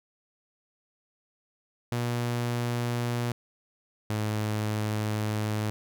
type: tone pair in turn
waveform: sawtooth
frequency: 120 / 106.91 Hz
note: B2 / A2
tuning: -49 / -49 cents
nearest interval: major second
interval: 200 cents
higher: first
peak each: -23 dBFS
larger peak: neither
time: 1.92-3.32 / 4.1-5.7 s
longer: second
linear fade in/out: 0 ms
effects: none